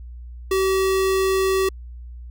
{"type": "tone", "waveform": "square", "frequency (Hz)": 382.3, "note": "G4", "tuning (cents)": -43, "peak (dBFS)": -18, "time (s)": [0.51, 1.69], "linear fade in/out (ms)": 5, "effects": ["added 60 Hz sine -34 dBFS peak until 2.3 s"]}